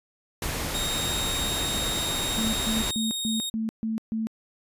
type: noise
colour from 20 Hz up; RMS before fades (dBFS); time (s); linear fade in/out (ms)
pink; -30; 0.42-2.91; 2
type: tone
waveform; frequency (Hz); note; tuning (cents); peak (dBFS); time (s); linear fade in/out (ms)
sawtooth; 3729; A#7; 0; -25; 0.74-3.5; 10
type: tone bursts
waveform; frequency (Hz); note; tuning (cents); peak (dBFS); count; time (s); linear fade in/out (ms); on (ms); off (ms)
sine; 221.9; A3; +15; -25; 7; 2.38-4.27; 0; 150; 140
effects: resampled to 32000 Hz